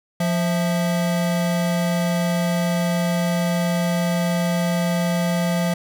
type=tone pair together; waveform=square; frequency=174.81 / 660 Hz; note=F3 / E5; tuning=+2 / +2 cents; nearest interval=octave + major seventh; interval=2300 cents; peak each=-20 / -27 dBFS; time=0.2-5.74 s; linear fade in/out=5 ms; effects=none